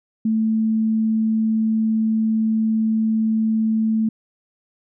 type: tone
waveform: sine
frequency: 220.6 Hz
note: A3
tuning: 5 cents sharp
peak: -16 dBFS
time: 0.25-4.09 s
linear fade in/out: 5 ms
effects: none